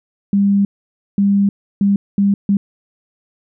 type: tone bursts at uneven times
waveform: sine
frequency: 199.8 Hz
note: G3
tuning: 33 cents sharp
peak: -10 dBFS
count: 5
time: 0.33-0.65 / 1.18-1.49 / 1.81-1.96 / 2.18-2.34 / 2.49-2.57 s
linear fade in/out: 2 ms
effects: none